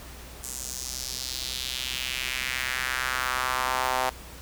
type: tone with high-pass filter sweep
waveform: sawtooth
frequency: 128.8 Hz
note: C3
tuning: 27 cents flat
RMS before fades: -30 dBFS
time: 0.43-4.1 s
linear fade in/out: 10 ms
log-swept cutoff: 7700 to 770 Hz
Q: 2.2
effects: added 60 Hz sine -45 dBFS peak until 4.41 s + pink hiss -45 dBFS RMS until 4.41 s